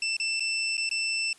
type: tone with dropouts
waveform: 25% pulse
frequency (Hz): 2666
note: E7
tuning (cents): +19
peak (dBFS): -22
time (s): 0.02-1.33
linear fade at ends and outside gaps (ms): 2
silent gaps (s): 0.168-0.199 / 0.397-0.405 / 0.77-0.778 / 0.892-0.912
effects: white hiss -56 dBFS RMS until 1.38 s + resampled to 24000 Hz